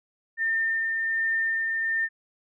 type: tone with tremolo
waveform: sine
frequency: 1807 Hz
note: A6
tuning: 46 cents sharp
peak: -22 dBFS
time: 0.37-2.09 s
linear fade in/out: 50 ms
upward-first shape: sine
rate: 1.3 Hz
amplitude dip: 25%
effects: none